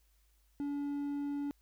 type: tone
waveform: triangle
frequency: 285.9 Hz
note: D4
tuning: 46 cents flat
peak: -32 dBFS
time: 0.6-1.51 s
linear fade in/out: 0 ms
effects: added 52 Hz sine -67 dBFS peak until 1.61 s + white hiss -75 dBFS RMS until 1.61 s